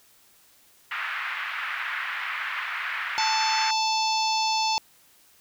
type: band-pass noise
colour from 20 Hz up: white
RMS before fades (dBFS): -31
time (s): 0.91-3.71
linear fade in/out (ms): 5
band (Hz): 1200 to 2200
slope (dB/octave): 24
type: harmonic tone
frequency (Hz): 880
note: A5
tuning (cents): 0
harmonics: 1 / 3 / 4 / 5 / 6 / 7 / 8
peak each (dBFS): -24 / -32 / -34 / -30 / -31 / -36 / -43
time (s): 3.18-4.78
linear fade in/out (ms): 0
effects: white hiss -58 dBFS RMS until 5.4 s